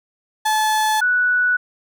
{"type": "tone pair in turn", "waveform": ["35% pulse", "sine"], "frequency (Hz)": [864, 1477.2], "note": ["A5", "F#6"], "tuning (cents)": [-32, -3], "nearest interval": "major sixth", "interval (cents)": 929, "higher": "second", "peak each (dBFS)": -14, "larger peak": "neither", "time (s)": [[0.45, 1.01], [1.01, 1.57]], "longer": "neither", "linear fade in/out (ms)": 10, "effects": []}